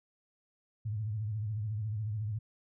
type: tone with vibrato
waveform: sine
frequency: 107 Hz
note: A2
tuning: 48 cents flat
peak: -32 dBFS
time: 0.85-2.39 s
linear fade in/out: 10 ms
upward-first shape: triangle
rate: 14 Hz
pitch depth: 120 cents each way
effects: none